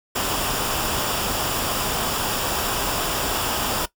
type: noise with comb filter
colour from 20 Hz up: pink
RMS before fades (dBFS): -24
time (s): 0.15-3.86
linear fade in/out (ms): 10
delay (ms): 0.48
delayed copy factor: -0.5
effects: noise-tail reverb RT60 0.1 s tail -17 dB re dry